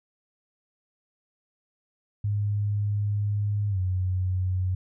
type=tone with pitch glide; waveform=sine; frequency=103.1 to 92.38 Hz; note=G#2 to F#2; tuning=-12 to -2 cents; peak=-23 dBFS; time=2.24-4.75 s; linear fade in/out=5 ms; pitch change=-190 cents; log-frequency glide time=3.69-3.79 s; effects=none